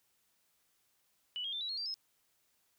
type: tone with pitch steps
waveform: sine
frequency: 2960 / 3247 / 3561 / 3906 / 4284 / 4699 / 5154 Hz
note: F#7 / G#7 / A7 / B7 / C8 / D8 / E8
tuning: 0 / -40 / +20 / -20 / +40 / 0 / -40 cents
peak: -36 dBFS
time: 1.36-1.941 s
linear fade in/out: 0 ms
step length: 83 ms
effects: white hiss -75 dBFS RMS until 2.78 s